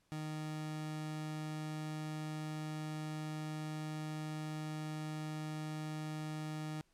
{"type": "tone", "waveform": "30% pulse", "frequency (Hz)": 154.3, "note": "D#3", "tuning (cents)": -14, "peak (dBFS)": -37, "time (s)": [0.12, 6.81], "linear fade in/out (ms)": 0, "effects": ["pink hiss -75 dBFS RMS until 6.93 s", "low-pass 11000 Hz 12 dB/octave"]}